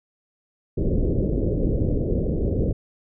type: low-pass noise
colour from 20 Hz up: pink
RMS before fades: -22 dBFS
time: 0.77-2.73 s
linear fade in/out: 10 ms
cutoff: 530 Hz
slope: 48 dB/octave
effects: none